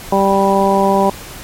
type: harmonic tone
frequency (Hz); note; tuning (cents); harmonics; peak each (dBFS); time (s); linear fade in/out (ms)
196; G3; 0; 1 / 2 / 3 / 4 / 5; -16 / -16 / -16 / -16 / -16; 0.12-1.1; 5
effects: pink hiss -32 dBFS RMS until 1.43 s + MP3 64 kbps